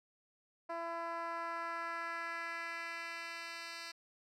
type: tone with band-pass filter sweep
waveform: 10% pulse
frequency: 335.5 Hz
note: E4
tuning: 31 cents sharp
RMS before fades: -42 dBFS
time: 0.69-3.92 s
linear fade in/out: 10 ms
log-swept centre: 760 to 3900 Hz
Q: 1.5
effects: none